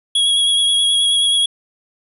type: tone with vibrato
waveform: square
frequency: 3322 Hz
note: G#7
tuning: in tune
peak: -13 dBFS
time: 0.15-1.46 s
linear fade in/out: 5 ms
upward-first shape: triangle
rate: 9.4 Hz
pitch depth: 22 cents each way
effects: resampled to 32000 Hz